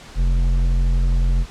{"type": "tone with hard clipping", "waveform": "sine", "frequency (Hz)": 44, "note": "F1", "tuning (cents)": 14, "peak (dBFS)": -16, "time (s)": [0.15, 1.46], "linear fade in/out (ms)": 50, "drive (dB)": 8, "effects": ["pink hiss -41 dBFS RMS until 1.5 s", "low-pass 7000 Hz 12 dB/octave"]}